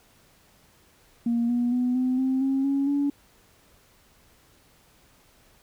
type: tone with pitch steps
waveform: sine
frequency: 235 / 241.5 / 248.1 / 254.9 / 262 / 269.2 / 276.6 / 284.2 Hz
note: A#3 / B3 / B3 / C4 / C4 / C4 / C#4 / C#4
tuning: +14 / -39 / +8 / -45 / +2 / +49 / -4 / +43 cents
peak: -20 dBFS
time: 1.26-3.1 s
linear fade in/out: 5 ms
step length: 230 ms
effects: tanh soft clip ceiling -17 dBFS + pink hiss -59 dBFS RMS until 5.62 s

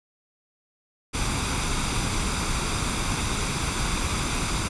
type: noise with comb filter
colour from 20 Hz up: pink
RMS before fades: -26 dBFS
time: 1.13-4.69 s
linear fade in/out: 20 ms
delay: 0.83 ms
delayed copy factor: +0.5
effects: resampled to 24000 Hz

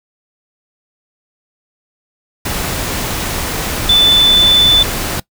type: tone in noise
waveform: sine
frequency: 3509 Hz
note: A7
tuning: 5 cents flat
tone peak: -6 dBFS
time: 3.89-4.83 s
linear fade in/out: 5 ms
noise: pink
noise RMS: -19 dBFS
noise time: 2.45-5.2 s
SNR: +10 dB
effects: noise-tail reverb RT60 0.1 s tail -21 dB re dry

